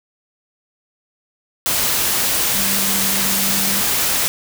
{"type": "tone in noise", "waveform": "sine", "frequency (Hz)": 196, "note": "G3", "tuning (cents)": 0, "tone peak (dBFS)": -26, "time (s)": [2.55, 3.81], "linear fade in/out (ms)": 0, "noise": "white", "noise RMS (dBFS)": -18, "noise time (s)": [1.66, 4.28], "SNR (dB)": -11, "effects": []}